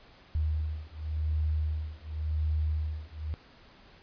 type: beating tone pair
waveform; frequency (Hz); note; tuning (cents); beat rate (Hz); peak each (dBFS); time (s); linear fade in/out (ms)
sine; 76.7 / 77.61; D#2 / D#2; -24 / -4; 0.91; -31; 0.35-3.34; 0
effects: pink hiss -56 dBFS RMS until 4.02 s + resampled to 11025 Hz